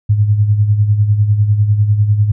sine tone with tremolo, 104.6 Hz, G#2, 13 cents sharp, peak -6 dBFS, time 0.09-2.32 s, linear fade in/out 10 ms, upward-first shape sine, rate 10 Hz, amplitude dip 60%, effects none

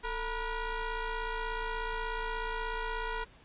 20% pulse ring-modulated tone, 474.7 Hz, A#4, 31 cents sharp, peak -25 dBFS, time 0.03-3.25 s, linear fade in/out 20 ms, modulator 503 Hz, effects pink hiss -58 dBFS RMS until 3.44 s + resampled to 8000 Hz

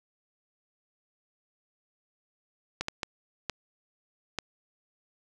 clicks, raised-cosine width 0.2 ms, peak -13 dBFS, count 5, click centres 2.81 / 2.884 / 3.032 / 3.497 / 4.387 s, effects none

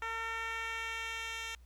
10% pulse tone with band-pass filter sweep, 453.6 Hz, A#4, 47 cents flat, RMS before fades -39 dBFS, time 0.02-1.55 s, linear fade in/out 2 ms, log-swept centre 1400 to 3800 Hz, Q 1.1, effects added 60 Hz sine -54 dBFS peak until 1.65 s + pink hiss -71 dBFS RMS until 1.65 s

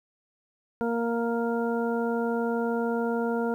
harmonic tone, 233.1 Hz, A#3, in tune, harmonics 1 / 2 / 3 / 4 / 6, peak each -28 / -28 / -35 / -36 / -37 dBFS, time 0.81-3.54 s, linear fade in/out 0 ms, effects 10-bit

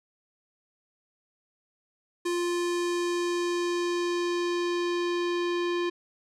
square tone with low-pass filter sweep, 349.2 Hz, F4, in tune, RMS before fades -28 dBFS, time 2.25-5.9 s, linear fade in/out 10 ms, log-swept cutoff 9100 to 3700 Hz, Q 1.2, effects none

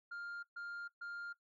sine tone bursts, 1402 Hz, F6, 6 cents sharp, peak -40 dBFS, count 3, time 0.11-1.33 s, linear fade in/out 10 ms, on 320 ms, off 130 ms, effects noise-tail reverb RT60 0.1 s tail -20 dB re dry + tanh soft clip ceiling -42 dBFS

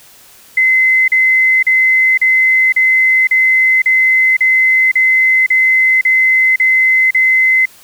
sine tone bursts, 2051 Hz, C7, 35 cents flat, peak -7 dBFS, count 13, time 0.57-7.656 s, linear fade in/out 5 ms, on 510 ms, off 38 ms, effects white hiss -42 dBFS RMS until 7.83 s

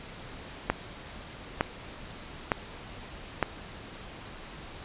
click train, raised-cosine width 0.5 ms, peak -8 dBFS, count 4, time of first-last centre 0.7-3.427 s, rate 1.1 Hz, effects pink hiss -44 dBFS RMS until 4.84 s + resampled to 8000 Hz

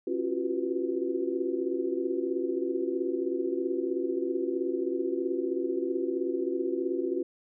sine tone cluster, 272.3 / 342.8 / 365.9 / 381.5 / 495.4 Hz, C#4 / F4 / F#4 / G4 / B4, -31 / -32 / -19 / -47 / +5 cents, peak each -35 / -31 / -33 / -34 / -38 dBFS, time 0.07-7.23 s, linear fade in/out 5 ms, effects none

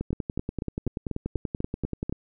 two click trains, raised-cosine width 3 ms, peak -16 / -16 dBFS, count 9 / 23, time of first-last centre 0.13-2.096 / 0.01-2.125 s, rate 4.07 / 10.4 Hz, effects none

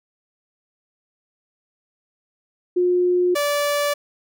sine / sawtooth tone pair in turn, 358.1 / 580.1 Hz, F4 / D5, +43 / -21 cents, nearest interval minor sixth, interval 836 cents, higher second, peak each -15 dBFS, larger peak neither, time 2.76-3.35 / 3.35-3.94 s, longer neither, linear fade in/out 10 ms, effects none

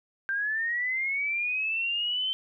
sine linear sweep, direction up, 1568 to 3100 Hz, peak -26 dBFS, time 0.29-2.33 s, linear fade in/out 0 ms, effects none

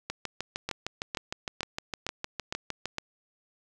two click trains, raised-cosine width 0.2 ms, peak -14 / -15 dBFS, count 6 / 19, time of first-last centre 0.69-2.984 / 0.1-2.857 s, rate 2.18 / 6.53 Hz, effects none

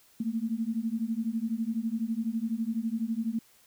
sine beating tone pair, 220 / 232 Hz, A3 / A#3, 0 / -8 cents, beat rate 12 Hz, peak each -31 / -31 dBFS, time 0.2-3.39 s, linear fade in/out 5 ms, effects white hiss -61 dBFS RMS until 3.66 s

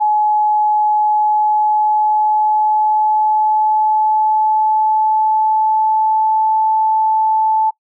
sine tone with pitch glide, 848 to 873.9 Hz, G#5 to A5, +36 to -12 cents, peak -11 dBFS, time 0-7.71 s, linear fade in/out 20 ms, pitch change +52 cents, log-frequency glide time 0.97-6.68 s, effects noise-tail reverb RT60 0.1 s tail -21 dB re dry

